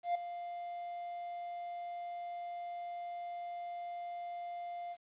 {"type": "tone with ADSR envelope", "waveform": "triangle", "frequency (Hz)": 698.5, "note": "F5", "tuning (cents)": 0, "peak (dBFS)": -26, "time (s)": [0.03, 4.97], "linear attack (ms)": 120, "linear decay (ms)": 6, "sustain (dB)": -12, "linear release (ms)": 53, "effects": ["resampled to 8000 Hz", "11-bit"]}